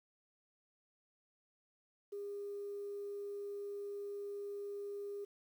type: tone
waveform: sine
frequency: 405.1 Hz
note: G#4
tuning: 43 cents flat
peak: -40 dBFS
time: 2.12-5.25 s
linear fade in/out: 10 ms
effects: tanh soft clip ceiling -36 dBFS + 11-bit